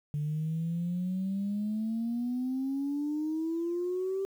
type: exponential sweep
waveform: sine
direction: up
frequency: 146.4 to 392 Hz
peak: -28 dBFS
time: 0.14-4.25 s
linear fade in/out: 0 ms
effects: tanh soft clip ceiling -25 dBFS + 10-bit